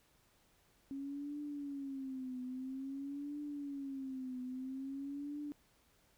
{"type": "tone with vibrato", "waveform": "sine", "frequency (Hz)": 272.3, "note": "C#4", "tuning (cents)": -31, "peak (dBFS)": -40, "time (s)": [0.91, 5.52], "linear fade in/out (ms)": 0, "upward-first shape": "triangle", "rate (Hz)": 0.5, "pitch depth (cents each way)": 140, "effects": ["pink hiss -71 dBFS RMS until 6.17 s"]}